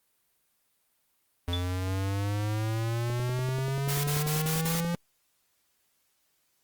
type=exponential sweep; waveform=square; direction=up; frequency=86.8 to 172.7 Hz; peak=-28 dBFS; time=1.48-4.95 s; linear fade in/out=0 ms
type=tone with exponential decay; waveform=sine; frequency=3473 Hz; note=A7; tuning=23 cents flat; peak=-27 dBFS; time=1.53-1.67 s; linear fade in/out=2 ms; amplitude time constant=30 ms
type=click train; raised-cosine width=2 ms; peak=-25 dBFS; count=20; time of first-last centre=3.1-4.945 s; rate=10.3 Hz
type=noise bursts; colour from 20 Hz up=white; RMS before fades=-33 dBFS; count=5; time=3.88-4.808 s; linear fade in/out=10 ms; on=160 ms; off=32 ms
effects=white hiss -72 dBFS RMS until 6.63 s + Opus 32 kbps